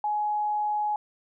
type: tone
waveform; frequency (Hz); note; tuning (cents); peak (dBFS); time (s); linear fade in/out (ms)
sine; 840; G#5; +19; -24; 0.04-0.96; 2
effects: none